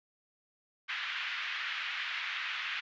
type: band-pass noise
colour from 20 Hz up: pink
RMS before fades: -37 dBFS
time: 0.88-2.81 s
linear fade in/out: 20 ms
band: 1500 to 3200 Hz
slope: 24 dB/octave
effects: resampled to 16000 Hz